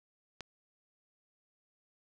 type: click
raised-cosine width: 0.2 ms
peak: -24 dBFS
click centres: 0.407 s
effects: none